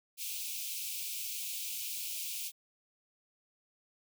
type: high-pass noise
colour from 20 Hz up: white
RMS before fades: -39 dBFS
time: 0.17-2.52 s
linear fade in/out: 50 ms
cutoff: 2300 Hz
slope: 96 dB/octave
effects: none